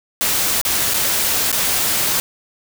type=noise with dropouts; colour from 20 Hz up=white; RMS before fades=-18 dBFS; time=0.21-2.2 s; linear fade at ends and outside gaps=0 ms; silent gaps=0.614-0.651 / 0.937-0.942 / 1.516-1.527 s; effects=none